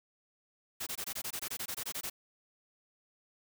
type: noise bursts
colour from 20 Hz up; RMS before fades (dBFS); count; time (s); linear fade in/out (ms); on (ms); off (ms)
white; -38; 15; 0.8-2.099; 10; 67; 21
effects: none